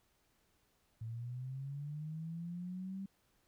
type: linear sweep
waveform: sine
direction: up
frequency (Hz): 110.5 to 196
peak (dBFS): -40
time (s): 1.01-3.06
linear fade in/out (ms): 5
effects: pink hiss -75 dBFS RMS until 3.47 s